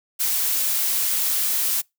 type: noise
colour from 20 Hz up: blue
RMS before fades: -22 dBFS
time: 0.19-1.82 s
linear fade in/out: 20 ms
effects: noise-tail reverb RT60 0.2 s tail -26 dB re dry